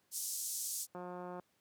pink band-pass noise, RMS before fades -40 dBFS, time 0.11-0.87 s, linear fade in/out 50 ms, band 5900 to 13000 Hz, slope 24 dB/octave
click train, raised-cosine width 1 ms, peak -32 dBFS, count 81, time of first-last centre 0.95-1.397 s, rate 179 Hz
effects pink hiss -75 dBFS RMS until 1.6 s + high-pass 150 Hz 12 dB/octave

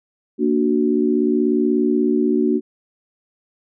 sine chord, Bb augmented, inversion none, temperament equal, 233.1 / 293.7 / 370 Hz, Bb3 / D4 / F#4, 0 / 0 / 0 cents, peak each -19 dBFS, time 0.38-2.61 s, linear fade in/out 50 ms, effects none

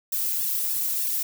violet noise with flanger, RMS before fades -26 dBFS, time 0.12-1.23 s, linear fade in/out 5 ms, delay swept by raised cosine 1.1 to 2.4 ms, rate 3.3 Hz, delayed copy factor +0.9, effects none

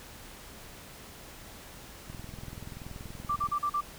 click train, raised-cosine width 5 ms, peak -30 dBFS, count 30, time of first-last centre 2.1-3.488 s, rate 20.9 Hz
sine tone bursts, 1174.7 Hz, D6, in tune, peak -26 dBFS, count 5, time 3.29-3.81 s, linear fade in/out 10 ms, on 72 ms, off 40 ms
effects pink hiss -48 dBFS RMS until 3.98 s

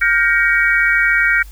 sine chord, G half-diminished seventh, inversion third, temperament just, 1411.2 / 1568 / 1881.6 / 2258 Hz, F6 / G6 / Bb6 / Db7, +18 / 0 / +16 / +31 cents, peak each -17 / -17 / -16 / -17 dBFS, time 0.01-1.43 s, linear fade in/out 10 ms, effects added 50 Hz sine -33 dBFS peak until 1.51 s + white hiss -47 dBFS RMS until 1.51 s

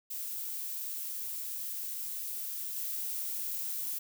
violet noise with level steps, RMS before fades -38 / -36 dBFS, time 0.1-3.99 s, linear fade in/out 10 ms, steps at 2.76 s, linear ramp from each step 5 ms, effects none

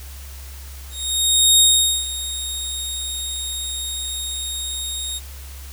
20% pulse tone with ADSR envelope, 3729 Hz, A#7, in tune, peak -4 dBFS, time 0.9-5.2 s, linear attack 700 ms, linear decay 450 ms, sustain -15 dB, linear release 31 ms, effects added 68 Hz sine -34 dBFS peak until 5.72 s + white hiss -42 dBFS RMS until 5.72 s

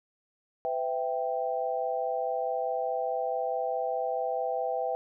sine chord, E minor, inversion second, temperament equal with one note detuned, 505.1 / 659.3 / 784 Hz, B4 / E5 / G5, +39 / 0 / 0 cents, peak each -32 dBFS, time 0.65-4.95 s, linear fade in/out 0 ms, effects none

